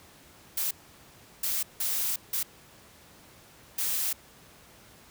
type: noise bursts at uneven times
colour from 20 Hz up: blue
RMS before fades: -29 dBFS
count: 5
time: 0.57-0.71 / 1.43-1.63 / 1.8-2.16 / 2.33-2.43 / 3.78-4.13 s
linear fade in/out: 5 ms
effects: pink hiss -54 dBFS RMS until 5.1 s + high-pass 60 Hz 12 dB/octave